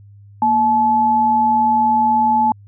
sine tone pair together, 234.2 / 862 Hz, A#3 / A5, +8 / -36 cents, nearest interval octave + major seventh, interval 2256 cents, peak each -21 / -12 dBFS, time 0.42-2.52 s, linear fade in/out 2 ms, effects added 101 Hz sine -40 dBFS peak until 2.67 s

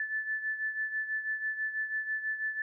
sine beating tone pair, 1746 / 1752.1 Hz, A6 / A6, -14 / -8 cents, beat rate 6.1 Hz, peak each -32 / -38 dBFS, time 0-2.62 s, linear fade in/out 2 ms, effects none

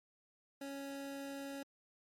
25% pulse tone, 277.2 Hz, C#4, in tune, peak -39 dBFS, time 0.61-1.63 s, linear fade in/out 5 ms, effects MP3 64 kbps

